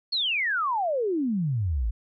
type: exponential sweep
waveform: sine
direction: down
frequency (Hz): 4435 to 50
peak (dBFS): -23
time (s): 0.12-1.91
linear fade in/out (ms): 10
effects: none